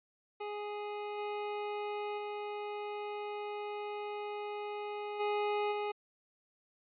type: tone with level steps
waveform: 25% pulse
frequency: 415.3 Hz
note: G#4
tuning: in tune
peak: -34 / -32 / -34 / -27 / -30 dBFS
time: 0.4-5.92 s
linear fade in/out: 10 ms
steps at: 1.17 / 2.17 / 5.19 / 5.71 s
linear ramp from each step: 20 ms
effects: resampled to 8000 Hz